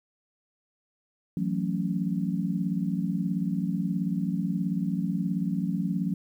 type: chord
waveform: sine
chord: F# minor seventh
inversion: third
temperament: just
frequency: 166.5 / 185 / 222 / 277.5 Hz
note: E3 / F#3 / A3 / C#4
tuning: +18 / 0 / +16 / +2 cents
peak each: -31 / -28 / -33 / -34 dBFS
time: 1.37-6.14 s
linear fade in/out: 2 ms
effects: 10-bit